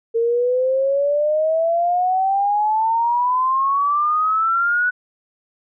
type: exponential sweep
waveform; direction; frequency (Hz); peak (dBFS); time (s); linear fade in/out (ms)
sine; up; 454.9 to 1487; -15; 0.14-4.91; 20
effects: none